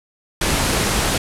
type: low-pass noise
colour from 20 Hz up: pink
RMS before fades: -19 dBFS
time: 0.41-1.18 s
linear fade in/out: 5 ms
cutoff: 12000 Hz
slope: 48 dB/octave
effects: none

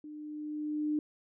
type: tone with level ramp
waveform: sine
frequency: 301.2 Hz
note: D4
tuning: 44 cents sharp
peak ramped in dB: -43 to -27 dBFS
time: 0.04-0.99 s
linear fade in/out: 2 ms
effects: none

